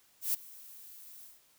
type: noise with ADSR envelope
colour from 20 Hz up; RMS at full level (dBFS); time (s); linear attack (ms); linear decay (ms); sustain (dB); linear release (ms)
violet; -29; 0.21-1.42; 130; 11; -22; 180
effects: white hiss -66 dBFS RMS until 1.58 s